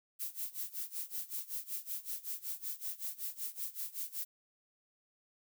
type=noise with tremolo; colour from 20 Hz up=violet; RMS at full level=-38 dBFS; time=0.19-4.25 s; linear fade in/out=20 ms; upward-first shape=sine; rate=5.3 Hz; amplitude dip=90%; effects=none